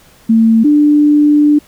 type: tone pair in turn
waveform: sine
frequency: 225.1 / 295.7 Hz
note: A3 / D4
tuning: +40 / +12 cents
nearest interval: perfect fourth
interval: 472 cents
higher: second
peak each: -5 dBFS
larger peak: neither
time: 0.29-0.64 / 0.64-1.59 s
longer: second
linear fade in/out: 10 ms
effects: pink hiss -45 dBFS RMS until 1.67 s